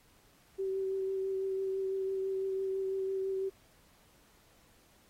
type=tone with vibrato; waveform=sine; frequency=384.1 Hz; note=G4; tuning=35 cents flat; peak=-31 dBFS; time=0.58-3.5 s; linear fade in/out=20 ms; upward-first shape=triangle; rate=6 Hz; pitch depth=16 cents each way; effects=pink hiss -65 dBFS RMS until 5.09 s + AAC 48 kbps